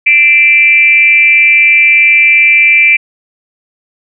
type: tone with frequency modulation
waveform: sine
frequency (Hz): 2349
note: D7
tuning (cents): 0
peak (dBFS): -3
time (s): 0.06-2.97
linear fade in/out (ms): 10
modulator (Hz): 281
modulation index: 0.61
effects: none